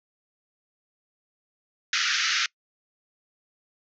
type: band-pass noise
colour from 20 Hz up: pink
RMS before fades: -25 dBFS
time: 1.93-2.46 s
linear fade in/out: 2 ms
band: 1300 to 6400 Hz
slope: 96 dB/octave
effects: noise-tail reverb RT60 0.1 s tail -24 dB re dry